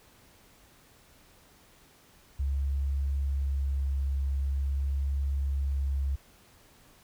sine tone with vibrato, 68.8 Hz, C#2, 12 cents flat, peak -26 dBFS, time 2.39-6.16 s, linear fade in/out 10 ms, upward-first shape sine, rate 0.44 Hz, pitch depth 10 cents each way, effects pink hiss -59 dBFS RMS until 7.03 s

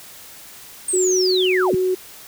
sine linear sweep, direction down, 8700 to 84 Hz, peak -19 dBFS, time 0.88-1.75 s, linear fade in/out 5 ms
sine tone, 370 Hz, F#4, in tune, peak -16 dBFS, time 0.93-1.95 s, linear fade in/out 10 ms
effects white hiss -41 dBFS RMS until 2.27 s

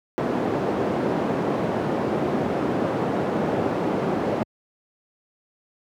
white band-pass noise, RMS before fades -24 dBFS, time 0.18-4.43 s, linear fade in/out 0 ms, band 140 to 520 Hz, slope 12 dB/octave, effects high-pass 80 Hz 12 dB/octave

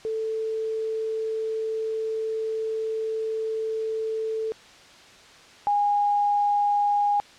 sine tone pair in turn, 441.8 / 820.2 Hz, A4 / G#5, +7 / -22 cents, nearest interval major seventh, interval 1071 cents, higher second, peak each -25 / -19 dBFS, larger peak second, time 0.05-4.52 / 5.67-7.2 s, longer first, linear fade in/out 0 ms, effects white hiss -49 dBFS RMS until 7.38 s + low-pass 5000 Hz 12 dB/octave

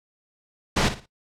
pink noise with echo, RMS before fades -20 dBFS, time 0.76-0.89 s, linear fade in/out 10 ms, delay 57 ms, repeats 3, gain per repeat -11 dB, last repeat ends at 1.061 s, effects noise-tail reverb RT60 0.1 s tail -19 dB re dry + low-pass 6000 Hz 12 dB/octave

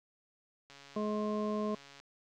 click train, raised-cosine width 0.2 ms, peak -36 dBFS, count 183, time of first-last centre 0.7-2 s, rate 140 Hz
harmonic tone, 211.6 Hz, G#3, 33 cents sharp, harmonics 1 / 2 / 3 / 5, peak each -34 / -37 / -39 / -41 dBFS, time 0.96-1.75 s, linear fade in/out 5 ms
effects none

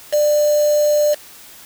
sine tone with quantisation, 595 Hz, D5, 22 cents sharp, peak -12 dBFS, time 0.12-1.15 s, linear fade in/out 20 ms, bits 4, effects white hiss -41 dBFS RMS until 1.65 s

